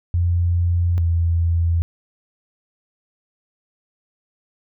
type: tone pair in turn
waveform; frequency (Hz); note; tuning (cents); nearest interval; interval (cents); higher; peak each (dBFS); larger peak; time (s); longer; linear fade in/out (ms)
sine; 86.8 / 84.28; F2 / E2; -10 / +39; minor second; 51; first; -15; neither; 0.14-0.98 / 0.98-1.82; neither; 0
effects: none